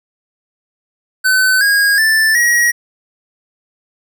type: tone with pitch steps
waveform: square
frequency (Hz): 1518 / 1636.4 / 1764 / 1901.5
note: F#6 / G#6 / A6 / A#6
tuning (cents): +44 / -26 / +4 / +34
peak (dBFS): -10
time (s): 1.24-2.72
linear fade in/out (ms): 20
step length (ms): 370
effects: none